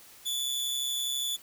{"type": "tone with amplitude modulation", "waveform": "sawtooth", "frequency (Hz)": 3465, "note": "A7", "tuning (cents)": -27, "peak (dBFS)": -24, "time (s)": [0.25, 1.37], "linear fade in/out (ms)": 20, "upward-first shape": "sine", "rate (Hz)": 132, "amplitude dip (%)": 45, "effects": ["white hiss -53 dBFS RMS until 1.42 s"]}